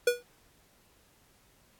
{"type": "tone with exponential decay", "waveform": "square", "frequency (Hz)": 484.9, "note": "B4", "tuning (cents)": -32, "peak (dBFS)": -19, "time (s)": [0.07, 0.23], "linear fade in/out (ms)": 5, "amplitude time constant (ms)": 34, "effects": ["pink hiss -64 dBFS RMS until 1.79 s", "AAC 64 kbps"]}